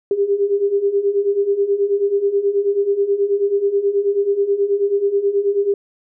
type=beating tone pair; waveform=sine; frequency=395.1 / 404.4 Hz; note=G4 / G#4; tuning=+14 / -46 cents; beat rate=9.3 Hz; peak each=-20 / -16 dBFS; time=0.11-5.74 s; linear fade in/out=2 ms; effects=none